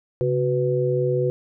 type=tone cluster; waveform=sine; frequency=135.8 / 371.2 / 495.9 Hz; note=C#3 / F#4 / B4; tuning=-35 / +6 / +7 cents; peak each=-23 dBFS; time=0.21-1.3 s; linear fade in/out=0 ms; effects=none